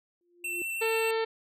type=tone with exponential growth; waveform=sine; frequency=349.2 Hz; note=F4; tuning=in tune; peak=-34 dBFS; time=0.21-0.62 s; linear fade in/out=1 ms; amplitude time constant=89 ms
type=tone with vibrato; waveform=square; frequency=2689 Hz; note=E7; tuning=34 cents sharp; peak=-32 dBFS; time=0.44-1.11 s; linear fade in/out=5 ms; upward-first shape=triangle; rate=9.6 Hz; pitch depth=11 cents each way
type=harmonic tone; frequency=448.2 Hz; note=A4; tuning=32 cents sharp; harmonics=1 / 2 / 3 / 4 / 5 / 6 / 7 / 8 / 9 / 10; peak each=-27 / -35 / -40 / -39 / -42 / -44 / -46 / -47 / -47 / -47 dBFS; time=0.81-1.25 s; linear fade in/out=10 ms
effects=none